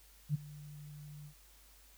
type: tone with ADSR envelope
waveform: sine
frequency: 147.9 Hz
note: D3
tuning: 13 cents sharp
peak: -27 dBFS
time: 0.29-1.34 s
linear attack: 54 ms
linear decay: 17 ms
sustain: -20 dB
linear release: 82 ms
effects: added 50 Hz sine -62 dBFS peak until 1.97 s + white hiss -63 dBFS RMS until 1.97 s